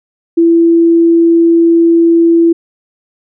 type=tone; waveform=sine; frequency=334.7 Hz; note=E4; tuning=26 cents sharp; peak=-4 dBFS; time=0.37-2.53 s; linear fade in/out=10 ms; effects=none